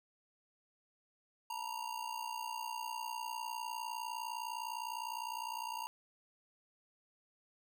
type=ring-modulated tone; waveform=square; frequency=932.3 Hz; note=A#5; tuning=in tune; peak=-37 dBFS; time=1.5-5.87 s; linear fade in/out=0 ms; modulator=29.9 Hz; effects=none